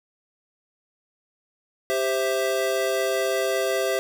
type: chord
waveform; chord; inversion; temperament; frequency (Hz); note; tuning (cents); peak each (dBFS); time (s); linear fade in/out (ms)
square; C major; second; equal with one note detuned; 394.5 / 523.3 / 659.3; G4 / C5 / E5; +11 / 0 / 0; -27; 1.9-3.99; 0
effects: none